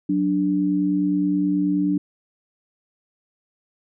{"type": "tone pair together", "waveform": "sine", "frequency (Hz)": [184.21, 293.7], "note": ["F#3", "D4"], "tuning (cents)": [-7, 0], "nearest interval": "minor sixth", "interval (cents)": 807, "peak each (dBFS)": [-23, -19], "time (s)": [0.09, 1.98], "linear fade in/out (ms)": 5, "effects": []}